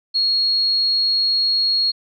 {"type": "tone", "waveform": "sine", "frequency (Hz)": 4302, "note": "C8", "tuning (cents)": 47, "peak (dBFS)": -15, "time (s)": [0.14, 1.92], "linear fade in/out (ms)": 20, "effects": []}